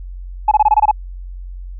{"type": "tone bursts", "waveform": "sine", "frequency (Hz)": 851, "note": "G#5", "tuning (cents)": 42, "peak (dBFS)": -6, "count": 8, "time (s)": [0.48, 0.913], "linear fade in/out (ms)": 5, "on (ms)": 34, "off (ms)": 23, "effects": ["tanh soft clip ceiling -2 dBFS", "added 45 Hz sine -27 dBFS peak until 1.79 s"]}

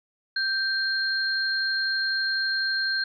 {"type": "tone pair together", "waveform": "sine", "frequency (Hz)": [1568, 4212], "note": ["G6", "C8"], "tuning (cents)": [0, 11], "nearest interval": "octave + perfect fourth", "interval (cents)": 1711, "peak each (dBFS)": [-25, -27], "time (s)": [0.36, 3.04], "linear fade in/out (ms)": 5, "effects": []}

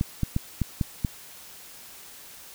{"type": "clicks", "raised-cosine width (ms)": 5, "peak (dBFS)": -11, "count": 6, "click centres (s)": [0.011, 0.233, 0.364, 0.617, 0.812, 1.048], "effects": ["white hiss -46 dBFS RMS until 2.54 s"]}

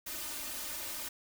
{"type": "noise with comb filter", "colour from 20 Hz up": "white", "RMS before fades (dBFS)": -40, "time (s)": [0.06, 1.09], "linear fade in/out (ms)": 10, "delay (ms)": 3.3, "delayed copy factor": 0.9, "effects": []}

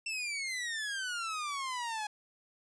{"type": "exponential sweep", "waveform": "sawtooth", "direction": "down", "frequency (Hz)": [2700, 830.6], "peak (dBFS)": -31, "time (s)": [0.06, 2.07], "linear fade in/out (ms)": 5, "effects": ["resampled to 22050 Hz"]}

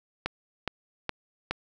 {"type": "click train", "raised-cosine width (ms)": 0.3, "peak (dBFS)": -12, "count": 4, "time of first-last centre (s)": [0.26, 1.51], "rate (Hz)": 2.4, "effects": []}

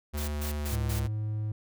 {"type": "tone with pitch glide", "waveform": "square", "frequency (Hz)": [74, 69.44], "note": ["D2", "C#2"], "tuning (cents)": [14, 4], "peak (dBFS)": -31, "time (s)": [0.13, 1.08], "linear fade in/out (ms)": 20, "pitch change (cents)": -110, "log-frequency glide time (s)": [0.65, 0.77]}
{"type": "noise bursts", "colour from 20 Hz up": "white", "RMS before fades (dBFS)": -39, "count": 4, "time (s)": [0.17, 1], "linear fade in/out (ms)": 10, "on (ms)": 110, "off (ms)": 130}
{"type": "tone", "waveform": "triangle", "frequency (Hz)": 107.2, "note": "A2", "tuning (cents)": -45, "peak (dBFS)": -27, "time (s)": [0.72, 1.52], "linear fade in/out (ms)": 5}
{"effects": []}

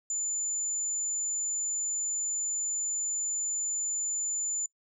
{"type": "tone", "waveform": "sine", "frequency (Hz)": 7040, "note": "A8", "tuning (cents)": 0, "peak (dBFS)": -28, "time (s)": [0.1, 4.66], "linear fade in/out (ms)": 2, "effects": ["noise-tail reverb RT60 0.1 s tail -23 dB re dry", "tanh soft clip ceiling -24 dBFS"]}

